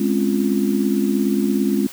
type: chord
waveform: sine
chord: Db major seventh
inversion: second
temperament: just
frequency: 207.9 / 259.9 / 277.2 / 346.5 Hz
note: Ab3 / C4 / Db4 / F4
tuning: +2 / -11 / 0 / -14 cents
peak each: -19 / -23 / -22 / -23 dBFS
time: 0-1.87 s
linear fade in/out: 5 ms
effects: white hiss -38 dBFS RMS until 1.92 s